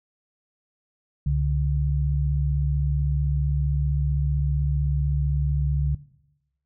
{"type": "tone pair together", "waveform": "sine", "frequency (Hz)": [67.58, 143.2], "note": ["C#2", "D3"], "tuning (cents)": [-43, -43], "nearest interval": "octave + minor second", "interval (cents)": 1300, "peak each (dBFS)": [-23, -22], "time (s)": [1.26, 5.95], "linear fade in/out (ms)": 5, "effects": ["noise-tail reverb RT60 0.9 s tail -18 dB re dry"]}